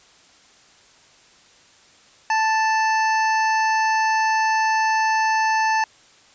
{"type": "harmonic tone with a mistuned harmonic", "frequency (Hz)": 880, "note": "A5", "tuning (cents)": 0, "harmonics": [1, 2, 3, 5, 6, 7], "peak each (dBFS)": [-18, -23, -29, -36, -37, -35], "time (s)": [2.3, 5.84], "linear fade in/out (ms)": 2, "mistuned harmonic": 5, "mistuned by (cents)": 19, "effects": ["white hiss -52 dBFS RMS until 6.34 s", "resampled to 16000 Hz"]}